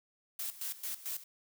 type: noise with tremolo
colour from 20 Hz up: blue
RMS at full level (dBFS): -38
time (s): 0.39-1.24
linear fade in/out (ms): 5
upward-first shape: square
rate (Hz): 4.5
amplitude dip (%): 80
effects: none